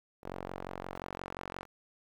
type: tone with band-pass filter sweep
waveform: sawtooth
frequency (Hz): 45.72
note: F#1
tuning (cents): -20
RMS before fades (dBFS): -43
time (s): 0.22-1.66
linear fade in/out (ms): 50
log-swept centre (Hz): 620 to 1200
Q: 0.87
effects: 10-bit